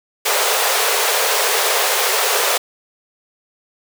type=high-pass noise; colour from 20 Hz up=pink; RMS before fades=-17 dBFS; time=0.25-2.58 s; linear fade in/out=10 ms; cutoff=400 Hz; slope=96 dB/octave; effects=none